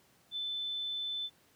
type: tone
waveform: sine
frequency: 3520 Hz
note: A7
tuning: in tune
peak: -34 dBFS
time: 0.31-1.3 s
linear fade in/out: 50 ms
effects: pink hiss -66 dBFS RMS until 1.55 s + high-pass 100 Hz 12 dB/octave